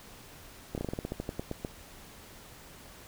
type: slowing click train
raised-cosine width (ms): 2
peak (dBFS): -20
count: 14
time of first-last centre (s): 0.75-1.648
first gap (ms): 28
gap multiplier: 1.14
effects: pink hiss -51 dBFS RMS until 3.07 s